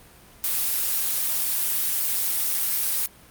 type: noise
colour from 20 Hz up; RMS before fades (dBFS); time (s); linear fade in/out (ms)
blue; -24; 0.44-3.06; 0
effects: pink hiss -50 dBFS RMS until 3.3 s + Opus 32 kbps